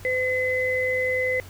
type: tone pair together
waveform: sine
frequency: 510.1 / 2030 Hz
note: C5 / B6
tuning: -44 / +47 cents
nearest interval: 2 octaves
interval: 2391 cents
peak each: -24 dBFS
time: 0.05-1.4 s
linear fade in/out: 0 ms
effects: added 94 Hz sine -42 dBFS peak until 1.49 s + pink hiss -47 dBFS RMS until 1.49 s